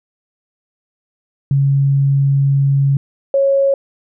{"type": "tone pair in turn", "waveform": "sine", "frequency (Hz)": [138.59, 549.9], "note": ["C#3", "C#5"], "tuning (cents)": [0, -14], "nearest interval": "2 octaves", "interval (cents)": 2386, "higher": "second", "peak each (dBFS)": -10, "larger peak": "neither", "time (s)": [[1.51, 2.97], [3.34, 3.74]], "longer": "first", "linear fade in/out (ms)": 2, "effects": []}